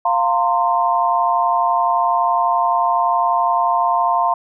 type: chord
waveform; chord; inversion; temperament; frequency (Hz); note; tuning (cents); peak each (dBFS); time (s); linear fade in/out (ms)
sine; F suspended fourth; none; equal with one note detuned; 698.5 / 914.7 / 1046.5; F5 / Bb5 / C6; 0 / -33 / 0; -18; 0.05-4.34; 5
effects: none